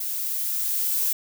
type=noise with level ramp; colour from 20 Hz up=violet; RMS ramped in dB=-29 to -23 dBFS; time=0-1.13 s; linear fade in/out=5 ms; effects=none